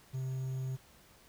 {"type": "tone with quantisation", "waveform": "triangle", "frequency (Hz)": 130.81, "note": "C3", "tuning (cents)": 0, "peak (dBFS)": -32, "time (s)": [0.13, 0.77], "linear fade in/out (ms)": 20, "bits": 10, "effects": ["pink hiss -61 dBFS RMS until 1.28 s"]}